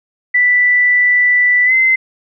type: tone with pitch glide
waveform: sine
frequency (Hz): 1975.5 to 2063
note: B6 to C7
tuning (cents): 0 to -25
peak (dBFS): -8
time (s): 0.34-1.96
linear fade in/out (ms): 10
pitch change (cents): +75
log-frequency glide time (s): 1.65-1.73
effects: none